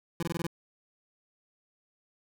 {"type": "tone bursts", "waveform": "25% pulse", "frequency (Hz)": 168.4, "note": "E3", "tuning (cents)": 37, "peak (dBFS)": -26, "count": 6, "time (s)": [0.2, 0.467], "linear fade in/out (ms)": 2, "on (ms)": 27, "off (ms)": 21, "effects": []}